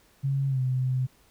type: tone with pitch glide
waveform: sine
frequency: 137.2 to 128.75 Hz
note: C#3 to C3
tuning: -17 to -28 cents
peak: -23 dBFS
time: 0.23-1.07 s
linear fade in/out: 20 ms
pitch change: -111 cents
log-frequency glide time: 0.48-0.6 s
effects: pink hiss -61 dBFS RMS until 1.3 s